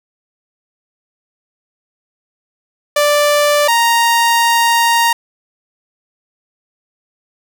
sawtooth tone pair in turn, 587.3 / 932.3 Hz, D5 / A#5, 0 / 0 cents, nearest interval minor sixth, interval 800 cents, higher second, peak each -6 dBFS, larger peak neither, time 2.96-3.68 / 3.68-5.13 s, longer second, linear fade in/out 5 ms, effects none

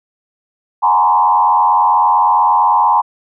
sine tone with frequency modulation, 932.3 Hz, A#5, in tune, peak -8 dBFS, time 0.82-3.02 s, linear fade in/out 20 ms, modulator 88.9 Hz, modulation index 1.4, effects none

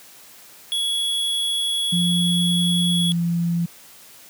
square tone, 3362 Hz, G#7, 20 cents sharp, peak -21 dBFS, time 0.72-3.12 s, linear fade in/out 0 ms
sine tone with pitch glide, 174.61 to 170.62 Hz, F3 to F3, 0 to -40 cents, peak -18 dBFS, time 1.92-3.66 s, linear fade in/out 10 ms, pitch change -40 cents, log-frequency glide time 2.91-3.13 s
effects white hiss -46 dBFS RMS until 4.29 s + high-pass 100 Hz 12 dB/octave

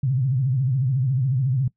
sine tone with vibrato, 130.81 Hz, C3, in tune, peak -18 dBFS, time 0.03-1.68 s, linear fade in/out 5 ms, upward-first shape sine, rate 14 Hz, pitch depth 140 cents each way, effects noise-tail reverb RT60 0.1 s tail -21 dB re dry

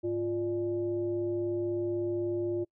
sine tone with frequency modulation, 349.4 Hz, F4, 1 cent sharp, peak -28 dBFS, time 0.03-2.65 s, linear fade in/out 20 ms, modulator 245 Hz, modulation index 0.51, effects noise-tail reverb RT60 0.1 s tail -25 dB re dry

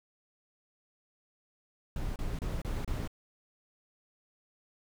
brown noise bursts, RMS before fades -34 dBFS, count 5, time 1.96-3.076 s, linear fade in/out 2 ms, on 200 ms, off 29 ms, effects none

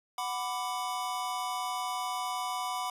square chord, B minor, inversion second, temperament equal with one note detuned, 740 / 994.6 / 1174.7 Hz, F#5 / B5 / D6, 0 / +12 / 0 cents, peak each -37 / -36 / -39 dBFS, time 0.18-2.9 s, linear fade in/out 2 ms, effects resampled to 32000 Hz

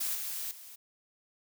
blue noise with level steps, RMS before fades -33 / -37 / -49 dBFS, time 0-0.76 s, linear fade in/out 10 ms, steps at 0.15 / 0.51 s, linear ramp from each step 2 ms, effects none

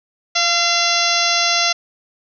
harmonic tone with a mistuned harmonic, 685 Hz, F5, 34 cents flat, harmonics 1 / 2 / 3 / 4 / 5 / 6 / 7 / 8 / 9, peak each -23 / -23 / -23 / -23 / -23 / -23 / -23 / -23 / -23 dBFS, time 0.35-1.73 s, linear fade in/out 10 ms, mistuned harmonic 1, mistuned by +16 cents, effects none

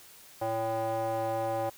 square tone with band-pass filter, 112.2 Hz, A2, 34 cents sharp, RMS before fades -31 dBFS, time 0.41-1.7 s, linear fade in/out 10 ms, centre 680 Hz, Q 5.9, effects white hiss -53 dBFS RMS until 1.77 s

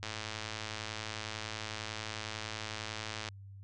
click train, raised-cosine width 0.2 ms, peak -21 dBFS, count 356, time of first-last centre 0.03-3.287 s, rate 109 Hz, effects added 98 Hz sine -47 dBFS peak until 3.63 s + resampled to 24000 Hz

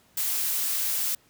blue noise, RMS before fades -27 dBFS, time 0.17-1.15 s, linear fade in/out 5 ms, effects pink hiss -61 dBFS RMS until 1.29 s + high-pass 60 Hz 12 dB/octave

